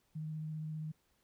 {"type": "tone with vibrato", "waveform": "sine", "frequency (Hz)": 155.56, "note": "D#3", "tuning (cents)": 0, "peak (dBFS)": -38, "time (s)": [0.15, 0.92], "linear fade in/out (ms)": 10, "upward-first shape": "triangle", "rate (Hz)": 15, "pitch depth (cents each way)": 16, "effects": ["pink hiss -75 dBFS RMS until 1.23 s"]}